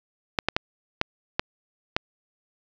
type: clicks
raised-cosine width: 0.3 ms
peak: -5 dBFS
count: 6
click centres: 0.388 / 0.486 / 0.565 / 1.014 / 1.395 / 1.965 s
effects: resampled to 16000 Hz + 7-bit